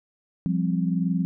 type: chord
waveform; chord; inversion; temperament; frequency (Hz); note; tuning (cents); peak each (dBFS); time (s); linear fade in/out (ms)
sine; F suspended second; none; equal; 174.61 / 196 / 261.6; F3 / G3 / C4; 0 / 0 / 0; -23 / -27 / -29; 0.46-1.25; 0
effects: none